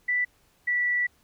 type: tone pair in turn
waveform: sine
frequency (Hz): 1975.5 / 1957.3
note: B6 / B6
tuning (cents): 0 / -16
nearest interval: unison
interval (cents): 16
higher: first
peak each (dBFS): -22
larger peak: neither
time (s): 0.08-0.25 / 0.67-1.07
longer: second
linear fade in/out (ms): 10
effects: pink hiss -64 dBFS RMS until 1.23 s